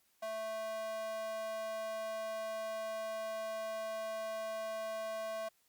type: tone with high-pass filter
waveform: square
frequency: 220 Hz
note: A3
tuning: in tune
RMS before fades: -40 dBFS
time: 0.22-5.49 s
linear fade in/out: 10 ms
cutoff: 750 Hz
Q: 9.6
effects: white hiss -73 dBFS RMS until 5.68 s + Opus 48 kbps